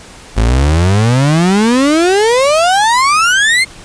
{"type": "exponential sweep", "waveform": "35% pulse", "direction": "up", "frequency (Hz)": [51.91, 2159], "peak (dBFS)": -6, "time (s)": [0.36, 3.65], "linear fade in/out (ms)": 20, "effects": ["pink hiss -35 dBFS RMS until 3.84 s", "resampled to 22050 Hz"]}